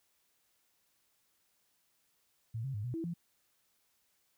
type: tone with pitch steps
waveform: sine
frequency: 113.2 / 134.8 / 103.7 / 123.3 / 328.9 / 170.6 Hz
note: A2 / C#3 / G#2 / B2 / E4 / F3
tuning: +50 / -48 / -2 / -2 / -4 / -40 cents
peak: -35 dBFS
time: 2.54-3.14 s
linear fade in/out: 10 ms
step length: 100 ms
effects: white hiss -75 dBFS RMS until 4.37 s